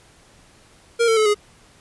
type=tone with pitch steps; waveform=square; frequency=467.3 / 449.6 / 432.5 / 416.1 Hz; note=A#4 / A4 / A4 / G#4; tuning=+4 / +37 / -30 / +3 cents; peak=-15 dBFS; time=0.99-1.346 s; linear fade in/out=20 ms; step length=89 ms; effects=pink hiss -52 dBFS RMS until 1.8 s + resampled to 24000 Hz